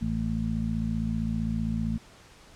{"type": "harmonic tone", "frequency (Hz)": 55.4, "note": "A1", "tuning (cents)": 13, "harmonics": [1, 2, 3, 4], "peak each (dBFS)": [-33, -34, -32, -29], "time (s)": [0.01, 1.98], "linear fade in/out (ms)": 10, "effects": ["pink hiss -53 dBFS RMS until 2.55 s", "low-pass 8000 Hz 12 dB/octave"]}